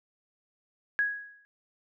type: tone with exponential decay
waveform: sine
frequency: 1661.2 Hz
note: G#6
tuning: in tune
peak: -21 dBFS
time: 0.99-1.45 s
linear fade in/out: 0 ms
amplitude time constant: 100 ms
effects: none